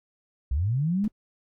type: linear sweep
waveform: sine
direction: up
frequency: 58.27 to 220 Hz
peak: -22 dBFS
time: 0.51-1.08 s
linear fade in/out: 5 ms
type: noise with exponential decay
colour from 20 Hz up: brown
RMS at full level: -33 dBFS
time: 1.04-1.12 s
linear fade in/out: 2 ms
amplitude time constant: 16 ms
effects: none